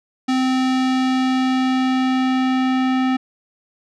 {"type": "tone with low-pass filter sweep", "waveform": "square", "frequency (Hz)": 259, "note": "C4", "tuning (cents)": -17, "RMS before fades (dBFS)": -18, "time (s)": [0.28, 3.17], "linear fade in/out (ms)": 10, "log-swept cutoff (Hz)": [5400, 2700], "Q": 0.93, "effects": []}